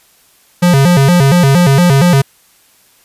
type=tone with vibrato; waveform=square; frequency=155.56 Hz; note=D#3; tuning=in tune; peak=-6 dBFS; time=0.62-2.22 s; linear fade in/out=10 ms; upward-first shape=square; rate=4.3 Hz; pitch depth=220 cents each way; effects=white hiss -49 dBFS RMS until 3.04 s + resampled to 32000 Hz